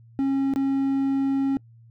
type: tone with dropouts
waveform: triangle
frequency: 272.1 Hz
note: C#4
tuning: 32 cents flat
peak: -18 dBFS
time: 0.19-1.57 s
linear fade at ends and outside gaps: 0 ms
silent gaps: 0.537-0.56 s
effects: noise-tail reverb RT60 0.1 s tail -24 dB re dry + added 115 Hz sine -48 dBFS peak until 1.9 s